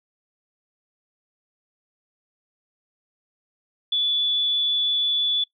sine tone, 3451 Hz, A7, 34 cents flat, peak -19 dBFS, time 3.92-5.44 s, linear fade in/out 5 ms, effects noise-tail reverb RT60 0.1 s tail -20 dB re dry

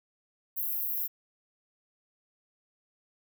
pink high-pass noise, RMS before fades -32 dBFS, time 0.56-1.08 s, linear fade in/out 20 ms, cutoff 12000 Hz, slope 96 dB/octave, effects none

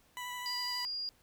20% pulse tone with vibrato, 987.8 Hz, B5, in tune, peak -34 dBFS, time 0.17-0.85 s, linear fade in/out 0 ms, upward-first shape triangle, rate 12 Hz, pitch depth 16 cents each way
sine tone, 4834 Hz, D8, 49 cents sharp, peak -35 dBFS, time 0.46-1.09 s, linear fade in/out 0 ms
effects pink hiss -67 dBFS RMS until 1.22 s

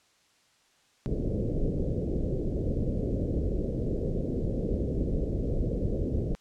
pink low-pass noise, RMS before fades -29 dBFS, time 1.06-6.35 s, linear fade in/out 0 ms, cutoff 540 Hz, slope 48 dB/octave, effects white hiss -65 dBFS RMS until 6.4 s + low-pass 7000 Hz 12 dB/octave

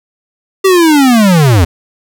square linear sweep, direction down, 392 to 77.78 Hz, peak -5 dBFS, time 0.64-1.65 s, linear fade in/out 10 ms, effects none

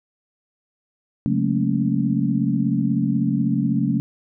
sine tone cluster, 137.8 / 181.7 / 213.8 / 230.1 / 278.3 Hz, C#3 / F#3 / A3 / A#3 / C#4, -10 / -31 / -49 / -22 / +7 cents, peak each -24 dBFS, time 1.26-4 s, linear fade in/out 0 ms, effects none

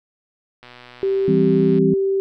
click train, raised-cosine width 0.3 ms, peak -25 dBFS, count 143, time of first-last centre 0.63-1.784 s, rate 123 Hz
sine tone, 389.1 Hz, G4, 13 cents flat, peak -16 dBFS, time 1.03-2.2 s, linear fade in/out 0 ms
sine chord, C major, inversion first, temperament equal, 164.81 / 196 / 261.6 Hz, E3 / G3 / C4, 0 / 0 / 0 cents, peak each -19 dBFS, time 1.28-1.94 s, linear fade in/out 2 ms
effects none

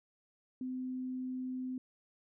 sine tone, 256 Hz, C4, 38 cents flat, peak -36 dBFS, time 0.61-1.78 s, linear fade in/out 2 ms, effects none

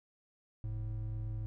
triangle tone pair together, 45.15 / 107.8 Hz, F#1 / A2, -42 / -35 cents, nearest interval octave + minor third, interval 1507 cents, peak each -39 / -35 dBFS, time 0.64-1.46 s, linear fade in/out 0 ms, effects none

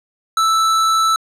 square tone, 1318.5 Hz, E6, in tune, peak -13 dBFS, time 0.37-1.16 s, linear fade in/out 2 ms, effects low-pass 9000 Hz 12 dB/octave

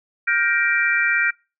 sine chord, G minor seventh, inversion third, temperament just, 1411.2 / 1568 / 1881.6 / 2352 Hz, F6 / G6 / Bb6 / D7, +18 / 0 / +16 / +2 cents, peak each -22 dBFS, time 0.27-1.31 s, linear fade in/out 10 ms, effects noise-tail reverb RT60 0.3 s tail -25 dB re dry

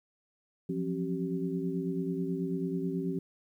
sine tone cluster, 172.9 / 182.1 / 269.4 / 384.4 Hz, F3 / F#3 / C#4 / G4, -17 / -27 / -49 / -34 cents, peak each -34 / -38 / -35 / -36 dBFS, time 0.69-3.19 s, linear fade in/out 5 ms, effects 11-bit

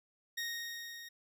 20% pulse tone with level ramp, 1864.7 Hz, A#6, in tune, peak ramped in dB -30 to -42 dBFS, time 0.37-1.09 s, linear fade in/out 10 ms, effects none

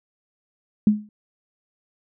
sine tone with exponential decay, 210.4 Hz, G#3, 23 cents sharp, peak -9 dBFS, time 0.87-1.09 s, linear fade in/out 2 ms, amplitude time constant 46 ms, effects none

